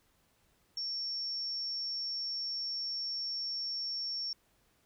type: tone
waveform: sine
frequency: 5470 Hz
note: F8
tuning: 37 cents flat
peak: -34 dBFS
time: 0.77-4.33 s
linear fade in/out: 2 ms
effects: pink hiss -71 dBFS RMS until 4.85 s